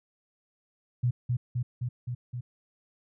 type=tone with echo; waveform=sine; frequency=122.6 Hz; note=B2; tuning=12 cents flat; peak=-22 dBFS; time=1.03-1.11 s; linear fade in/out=10 ms; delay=260 ms; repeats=5; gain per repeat=-2 dB; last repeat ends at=2.41 s; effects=none